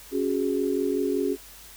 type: chord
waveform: sine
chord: C# suspended fourth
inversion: none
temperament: equal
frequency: 277.2 / 370 / 415.3 Hz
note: C#4 / F#4 / G#4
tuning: 0 / 0 / 0 cents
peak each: -27 dBFS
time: 0.11-1.37 s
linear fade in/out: 50 ms
effects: added 50 Hz sine -53 dBFS peak until 1.76 s + white hiss -47 dBFS RMS until 1.76 s